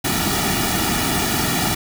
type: noise with comb filter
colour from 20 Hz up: pink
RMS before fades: -20 dBFS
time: 0.04-1.75 s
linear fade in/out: 10 ms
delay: 1.9 ms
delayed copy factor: -0.8
effects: none